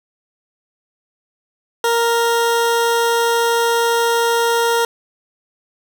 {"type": "tone", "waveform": "20% pulse", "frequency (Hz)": 466.2, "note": "A#4", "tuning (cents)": 0, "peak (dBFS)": -9, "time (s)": [1.84, 4.85], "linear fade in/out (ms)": 2, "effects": []}